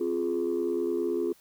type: chord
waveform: sine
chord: F minor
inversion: second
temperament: just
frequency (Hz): 261.9 / 349.2 / 419.1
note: C4 / F4 / Ab4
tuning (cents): +2 / 0 / +16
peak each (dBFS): -33 / -27 / -29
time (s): 0-1.33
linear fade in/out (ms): 10
effects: tanh soft clip ceiling -20 dBFS + white hiss -60 dBFS RMS until 1.4 s